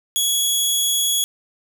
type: tone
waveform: 15% pulse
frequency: 3353 Hz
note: G#7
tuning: 16 cents sharp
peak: -10 dBFS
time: 0.16-1.24 s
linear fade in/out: 0 ms
effects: none